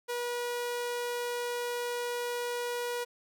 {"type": "tone", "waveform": "sawtooth", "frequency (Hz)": 483.3, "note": "B4", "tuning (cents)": -38, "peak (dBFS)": -28, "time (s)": [0.08, 3.05], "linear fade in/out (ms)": 20, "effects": []}